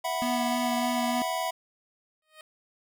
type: chord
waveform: square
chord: E suspended second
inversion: none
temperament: equal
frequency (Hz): 659.3 / 740 / 987.8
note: E5 / F#5 / B5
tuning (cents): 0 / 0 / 0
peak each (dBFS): -33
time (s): 0.04-1.51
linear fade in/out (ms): 10
type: tone with vibrato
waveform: square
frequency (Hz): 242.5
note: B3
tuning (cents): -31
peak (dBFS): -29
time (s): 0.22-1.22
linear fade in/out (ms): 0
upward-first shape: sine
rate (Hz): 3.3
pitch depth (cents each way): 19
type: tone with exponential growth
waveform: 10% pulse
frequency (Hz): 622.3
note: D#5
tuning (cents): 0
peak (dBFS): -35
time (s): 2.22-2.41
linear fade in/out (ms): 2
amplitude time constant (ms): 41
effects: none